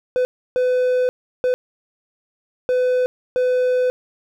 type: tone bursts at uneven times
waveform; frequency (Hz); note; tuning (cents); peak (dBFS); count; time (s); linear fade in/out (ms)
triangle; 503; B4; +32; -13; 5; 0.16-0.25 / 0.56-1.09 / 1.44-1.54 / 2.69-3.06 / 3.36-3.9; 0
effects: none